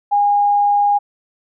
sine tone, 817 Hz, G#5, 29 cents flat, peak -11 dBFS, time 0.11-0.99 s, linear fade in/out 20 ms, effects none

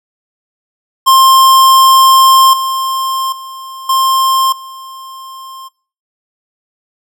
square tone with level steps, 1058 Hz, C6, 19 cents sharp, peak -4 / -14 / -26 / -9 / -28 dBFS, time 1.06-5.69 s, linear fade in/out 20 ms, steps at 2.53 / 3.32 / 3.89 / 4.52 s, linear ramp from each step 5 ms, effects noise-tail reverb RT60 0.4 s tail -21 dB re dry

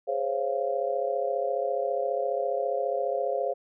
sine chord, Db major seventh, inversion second, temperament just, 415.8 / 519.7 / 554.4 / 693 Hz, Ab4 / C5 / Db5 / F5, +2 / -12 / 0 / -14 cents, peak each -33 / -30 / -30 / -31 dBFS, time 0.07-3.54 s, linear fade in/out 20 ms, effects none

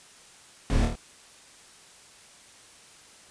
brown noise with echo, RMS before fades -25 dBFS, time 0.7-0.85 s, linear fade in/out 0 ms, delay 26 ms, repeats 4, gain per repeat -3 dB, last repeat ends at 0.954 s, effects white hiss -52 dBFS RMS until 3.3 s + resampled to 22050 Hz

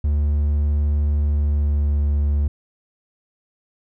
triangle tone with pitch glide, 73.42 to 72.53 Hz, D2 to D2, 0 to -21 cents, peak -14 dBFS, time 0.04-2.48 s, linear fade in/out 5 ms, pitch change -21 cents, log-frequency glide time 1.25-2.06 s, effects none

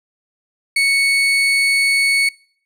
35% pulse tone, 2217 Hz, C#7, in tune, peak -11 dBFS, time 0.76-2.29 s, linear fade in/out 5 ms, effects noise-tail reverb RT60 0.6 s tail -26 dB re dry + low-pass 12000 Hz 12 dB/octave

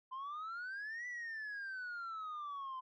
sine exponential two-way sweep, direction up then down, 1023 to 1984 to 1023 Hz, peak -39 dBFS, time 0.11-2.81 s, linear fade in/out 20 ms, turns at 1.07 s, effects tanh soft clip ceiling -40 dBFS

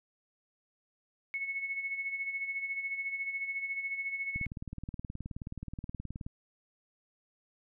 sine tone with tremolo, 2200 Hz, C#7, 14 cents flat, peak -31 dBFS, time 1.34-4.46 s, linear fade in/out 0 ms, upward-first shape sine, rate 14 Hz, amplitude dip 60%
click train, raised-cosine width 5 ms, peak -27 dBFS, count 37, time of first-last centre 4.36-6.265 s, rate 18.9 Hz
effects none

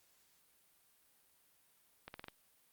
accelerating click train, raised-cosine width 0.3 ms, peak -30 dBFS, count 5, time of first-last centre 2.08-2.283 s, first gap 61 ms, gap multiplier 0.88, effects white hiss -71 dBFS RMS until 2.72 s + Opus 48 kbps

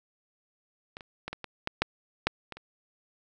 clicks, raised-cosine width 0.3 ms, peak -24 / -28 / -19 / -20 / -21 / -13 / -7 / -7 / -22 / -29 dBFS, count 10, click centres 0.969 / 1.008 / 1.28 / 1.33 / 1.443 / 1.674 / 1.82 / 2.27 / 2.523 / 2.57 s, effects none

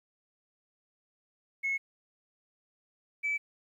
sine tone pair in turn, 2184 / 2305 Hz, C#7 / D7, -26 / -33 cents, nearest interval minor second, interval 93 cents, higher second, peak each -27 dBFS, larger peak neither, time 1.63-1.78 / 3.23-3.38 s, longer neither, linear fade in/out 20 ms, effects tanh soft clip ceiling -24 dBFS + 11-bit

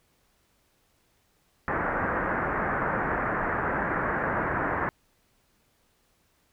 white low-pass noise, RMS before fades -28 dBFS, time 1.68-4.89 s, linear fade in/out 0 ms, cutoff 1800 Hz, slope 48 dB/octave, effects pink hiss -68 dBFS RMS until 6.52 s

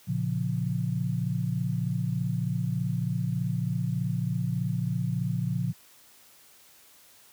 sine chord, Bb minor, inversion none, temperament just, 116.54 / 139.85 / 174.81 Hz, Bb2 / Db3 / F3, 0 / +16 / +2 cents, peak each -30 dBFS, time 0.07-5.73 s, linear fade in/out 20 ms, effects white hiss -56 dBFS RMS until 7.32 s + high-pass 60 Hz 12 dB/octave

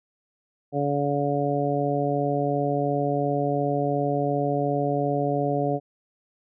harmonic tone, 142.8 Hz, D3, 48 cents flat, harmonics 1 / 2 / 3 / 4 / 5, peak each -28 / -28 / -28 / -28 / -28 dBFS, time 0.72-5.8 s, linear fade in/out 50 ms, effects none

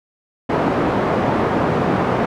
pink band-pass noise, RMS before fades -18 dBFS, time 0.49-2.26 s, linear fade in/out 10 ms, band 160 to 1100 Hz, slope 12 dB/octave, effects none

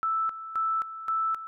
sine tone with tremolo, 1318.5 Hz, E6, in tune, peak -24 dBFS, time 0.03-1.47 s, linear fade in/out 0 ms, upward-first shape square, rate 1.9 Hz, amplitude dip 75%, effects none

